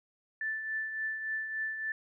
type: tone with tremolo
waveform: sine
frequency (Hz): 1760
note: A6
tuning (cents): 0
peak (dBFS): -30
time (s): 0.41-1.92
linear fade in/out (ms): 2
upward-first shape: triangle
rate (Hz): 3.5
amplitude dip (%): 55
effects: none